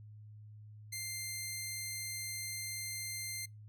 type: tone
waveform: 10% pulse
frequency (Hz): 2093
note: C7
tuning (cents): 0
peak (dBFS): -30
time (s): 0.92-3.46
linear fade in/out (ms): 10
effects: noise-tail reverb RT60 0.2 s tail -26 dB re dry + added 106 Hz sine -50 dBFS peak until 3.68 s

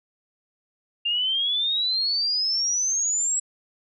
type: exponential sweep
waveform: sine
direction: up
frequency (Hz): 2783 to 7800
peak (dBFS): -21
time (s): 1.05-3.4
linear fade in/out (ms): 10
effects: none

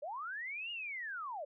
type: linear two-way sweep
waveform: sine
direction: up then down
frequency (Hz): 537 to 2884 to 537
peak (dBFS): -39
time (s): 0.02-1.45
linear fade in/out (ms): 10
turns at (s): 0.71
effects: none

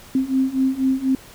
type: beating tone pair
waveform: sine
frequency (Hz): 261.6 / 265.7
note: C4 / C4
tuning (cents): 0 / +27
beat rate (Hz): 4.1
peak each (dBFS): -21 / -19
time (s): 0.15-1.15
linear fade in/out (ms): 2
effects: pink hiss -44 dBFS RMS until 1.34 s

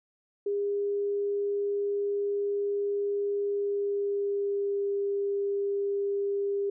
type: tone with pitch glide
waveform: sine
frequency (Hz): 405 to 400.8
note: G#4 to G4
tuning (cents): -43 to +38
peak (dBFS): -26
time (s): 0.46-6.7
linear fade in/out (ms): 5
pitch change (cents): -19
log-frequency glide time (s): 3.43-4.91
effects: none

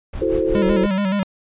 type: noise with tremolo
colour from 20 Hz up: brown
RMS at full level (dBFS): -26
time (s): 0.13-0.87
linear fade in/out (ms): 5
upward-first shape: sine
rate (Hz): 5.6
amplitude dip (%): 80
type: chord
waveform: sine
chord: F# half-diminished seventh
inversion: third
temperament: equal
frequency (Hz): 329.6 / 370 / 440 / 523.3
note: E4 / F#4 / A4 / C5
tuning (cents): 0 / 0 / 0 / 0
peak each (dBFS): -22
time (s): 0.21-0.86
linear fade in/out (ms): 10
type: tone with vibrato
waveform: square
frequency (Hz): 196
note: G3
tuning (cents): 0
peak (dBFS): -18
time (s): 0.55-1.23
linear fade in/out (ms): 0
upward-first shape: square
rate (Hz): 7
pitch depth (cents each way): 63
effects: resampled to 8000 Hz

